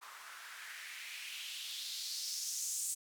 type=noise with band-pass filter sweep; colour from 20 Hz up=blue; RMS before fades=-43 dBFS; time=0.01-2.95 s; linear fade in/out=20 ms; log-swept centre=1100 to 7900 Hz; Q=2.9; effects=none